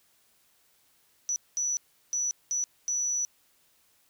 sine tone bursts at uneven times, 5920 Hz, F#8, in tune, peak -25 dBFS, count 5, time 1.29-1.36 / 1.57-1.77 / 2.13-2.31 / 2.51-2.64 / 2.88-3.25 s, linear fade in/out 0 ms, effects tanh soft clip ceiling -22 dBFS + white hiss -66 dBFS RMS until 4.09 s

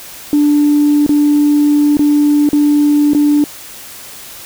sine tone with dropouts, 293.7 Hz, D4, in tune, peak -6 dBFS, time 0.33-3.44 s, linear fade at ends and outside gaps 1 ms, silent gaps 1.064-1.092 / 1.97-1.993 / 2.49-2.531 / 3.134-3.148 s, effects tanh soft clip ceiling -3 dBFS + white hiss -32 dBFS RMS until 4.45 s

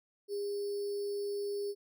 sine tone with sample-and-hold, 405.4 Hz, G#4, 42 cents flat, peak -33 dBFS, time 0.28-1.75 s, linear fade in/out 50 ms, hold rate 4900 Hz, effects none

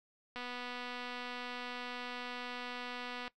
click train, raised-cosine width 0.3 ms, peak -27 dBFS, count 719, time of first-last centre 0.36-3.279 s, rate 246 Hz, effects noise-tail reverb RT60 0.1 s tail -19 dB re dry

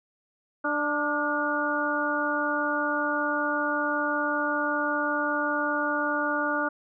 harmonic tone with a mistuned harmonic, 295.8 Hz, D4, 13 cents sharp, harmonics 1 / 2 / 3 / 4 / 5, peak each -31 / -31 / -33 / -31 / -28 dBFS, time 0.64-6.69 s, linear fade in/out 10 ms, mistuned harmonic 5, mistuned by -44 cents, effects none

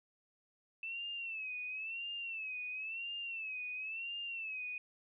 sine tone with vibrato, 2637 Hz, E7, in tune, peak -39 dBFS, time 0.83-4.78 s, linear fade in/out 2 ms, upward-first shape sine, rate 0.97 Hz, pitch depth 110 cents each way, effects none

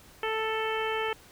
harmonic tone, 440.6 Hz, A4, 2 cents sharp, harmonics 1 / 2 / 3 / 4 / 5 / 6 / 7, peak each -31 / -34 / -36 / -37 / -38 / -39 / -39 dBFS, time 0.23-1.13 s, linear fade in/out 2 ms, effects pink hiss -54 dBFS RMS until 1.31 s

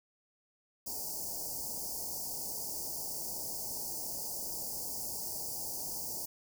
white band-stop noise, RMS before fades -39 dBFS, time 0.86-6.26 s, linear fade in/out 10 ms, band 940 to 4600 Hz, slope 96 dB/octave, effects none

